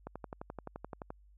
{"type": "click train", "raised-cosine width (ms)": 1, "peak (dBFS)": -27, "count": 13, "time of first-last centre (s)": [0.07, 1.104], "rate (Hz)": 11.6, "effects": ["added 50 Hz sine -58 dBFS peak until 1.37 s"]}